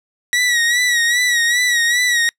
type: tone with vibrato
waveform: sawtooth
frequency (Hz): 1922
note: B6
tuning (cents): -48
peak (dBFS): -10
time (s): 0.33-2.29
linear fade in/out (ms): 0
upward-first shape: sine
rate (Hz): 2.5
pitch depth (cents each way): 59
effects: noise-tail reverb RT60 0.1 s tail -26 dB re dry + low-pass 10000 Hz 12 dB/octave